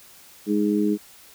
harmonic tone, 103.83 Hz, G#2, in tune, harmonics 2 / 3 / 4, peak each -22 / -22 / -26 dBFS, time 0.46-0.98 s, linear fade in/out 50 ms, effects white hiss -49 dBFS RMS until 1.34 s

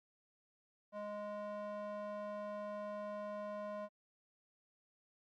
square tone with band-pass filter, 207.7 Hz, G#3, in tune, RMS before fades -44 dBFS, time 0.92-3.89 s, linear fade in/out 50 ms, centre 770 Hz, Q 4.3, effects Opus 48 kbps

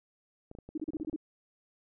clicks, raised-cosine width 2 ms, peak -33 dBFS, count 12, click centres 0.514 / 0.551 / 0.587 / 0.69 / 0.798 / 0.888 / 0.935 / 0.968 / 1 / 1.048 / 1.097 / 1.13 s
sine tone bursts, 310 Hz, D#4, 6 cents flat, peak -31 dBFS, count 7, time 0.75-1.162 s, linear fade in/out 5 ms, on 28 ms, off 36 ms
effects none

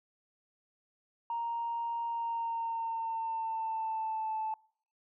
sine tone with pitch glide, 932.3 to 874.9 Hz, A#5 to A5, 0 to -10 cents, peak -31 dBFS, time 1.3-4.54 s, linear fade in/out 2 ms, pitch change -110 cents, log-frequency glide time 2.06-4.34 s, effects noise-tail reverb RT60 0.6 s tail -26 dB re dry + tanh soft clip ceiling -27 dBFS

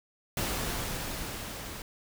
pink noise with level ramp, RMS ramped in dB -31 to -41 dBFS, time 0.37-1.82 s, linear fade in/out 2 ms, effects none

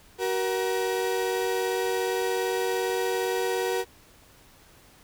35% pulse tone pair together, 376.2 / 473.6 Hz, F#4 / A#4, +29 / +27 cents, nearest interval major third, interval 398 cents, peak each -26 dBFS, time 0.18-3.85 s, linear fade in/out 50 ms, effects pink hiss -55 dBFS RMS until 5.03 s

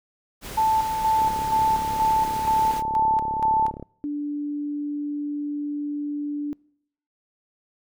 pink noise, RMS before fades -36 dBFS, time 0.41-2.83 s, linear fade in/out 50 ms
sine tone with tremolo, 880 Hz, A5, in tune, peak -17 dBFS, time 0.57-3.71 s, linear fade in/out 10 ms, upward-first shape square, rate 2.1 Hz, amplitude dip 50%
click train, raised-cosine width 2 ms, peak -22 dBFS, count 93, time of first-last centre 1.19-3.826 s, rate 34.9 Hz
sine tone, 292.2 Hz, D4, 9 cents flat, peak -25 dBFS, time 4.04-6.53 s, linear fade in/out 0 ms
effects noise-tail reverb RT60 0.7 s tail -26 dB re dry

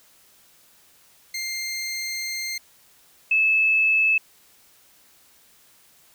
20% pulse / sine tone pair in turn, 2105 / 2609 Hz, C7 / E7, +10 / -18 cents, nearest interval major third, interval 372 cents, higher second, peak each -22 / -16 dBFS, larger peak second, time 1.34-2.58 / 3.31-4.18 s, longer first, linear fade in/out 5 ms, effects white hiss -56 dBFS RMS until 6.14 s

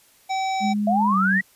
harmonic tone, 766 Hz, G5, 40 cents flat, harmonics 1 / 3 / 5 / 7 / 9, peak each -22 / -32 / -36 / -39 / -41 dBFS, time 0.29-0.74 s, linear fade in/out 20 ms
sine tone with pitch glide, 207.8 to 191.66 Hz, G#3 to G3, +1 to -39 cents, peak -20 dBFS, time 0.6-1.42 s, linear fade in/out 50 ms, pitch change -140 cents, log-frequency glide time 1.09-1.16 s
sine exponential sweep, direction up, 655 to 1959 Hz, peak -18 dBFS, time 0.87-1.41 s, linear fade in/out 5 ms
effects white hiss -56 dBFS RMS until 1.55 s + resampled to 32000 Hz

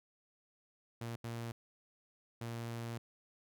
sawtooth tone bursts at uneven times, 116.54 Hz, A#2, in tune, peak -36 dBFS, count 3, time 1.01-1.16 / 1.24-1.52 / 2.41-2.98 s, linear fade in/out 5 ms, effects none

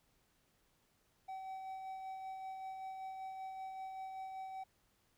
triangle tone with tremolo, 763 Hz, G5, 47 cents flat, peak -40 dBFS, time 1.28-4.64 s, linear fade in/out 10 ms, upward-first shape sine, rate 5.2 Hz, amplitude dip 30%, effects pink hiss -75 dBFS RMS until 5.17 s

